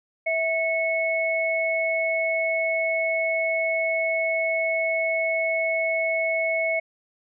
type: tone pair together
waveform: sine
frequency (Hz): 653 / 2200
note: E5 / C#7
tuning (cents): -17 / -14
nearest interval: octave + major sixth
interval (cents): 2103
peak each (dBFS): -24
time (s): 0.26-6.8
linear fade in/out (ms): 10
effects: none